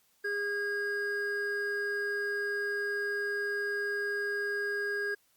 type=tone pair together; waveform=triangle; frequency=408.5 / 1632 Hz; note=G#4 / G#6; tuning=-29 / -31 cents; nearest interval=2 octaves; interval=2398 cents; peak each=-33 / -30 dBFS; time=0.24-5.15 s; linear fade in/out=10 ms; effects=white hiss -69 dBFS RMS until 5.36 s + Opus 48 kbps